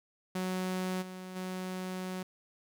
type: tone with level steps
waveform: sawtooth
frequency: 185 Hz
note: F#3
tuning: in tune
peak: -28 / -38 / -32 dBFS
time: 0.35-2.23 s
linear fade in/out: 5 ms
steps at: 1.01 / 1.35 s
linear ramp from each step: 20 ms
effects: none